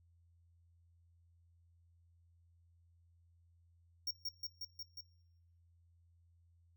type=tone with echo; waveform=square; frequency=5550 Hz; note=F8; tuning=12 cents flat; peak=-36 dBFS; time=4.07-4.11 s; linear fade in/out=5 ms; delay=180 ms; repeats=5; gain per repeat=-2 dB; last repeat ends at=5.01 s; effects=noise-tail reverb RT60 0.9 s tail -22 dB re dry + added 85 Hz sine -66 dBFS peak until 6.76 s